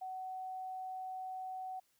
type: tone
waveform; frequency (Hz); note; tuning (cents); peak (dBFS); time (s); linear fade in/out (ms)
sine; 750; F#5; +23; -40; 0.01-1.8; 10
effects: white hiss -75 dBFS RMS until 1.99 s